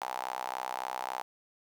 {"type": "tone with high-pass filter", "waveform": "sawtooth", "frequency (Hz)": 63.6, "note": "C2", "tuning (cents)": -48, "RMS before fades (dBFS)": -37, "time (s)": [0.01, 1.22], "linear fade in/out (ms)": 0, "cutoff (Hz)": 840, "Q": 5.3, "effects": ["10-bit"]}